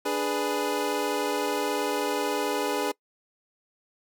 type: chord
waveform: 25% pulse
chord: G# diminished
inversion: second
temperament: equal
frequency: 293.7 / 415.3 / 493.9 Hz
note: D4 / G#4 / B4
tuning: 0 / 0 / 0 cents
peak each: -27 / -25 / -27 dBFS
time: 0.05-2.92 s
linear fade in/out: 10 ms
effects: noise-tail reverb RT60 0.1 s tail -23 dB re dry